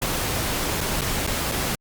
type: noise with dropouts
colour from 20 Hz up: pink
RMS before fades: -25 dBFS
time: 0.02-1.75 s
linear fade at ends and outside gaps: 0 ms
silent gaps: 0.806-0.813 / 1.009-1.018 / 1.265-1.275 / 1.514-1.52 s
effects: Opus 48 kbps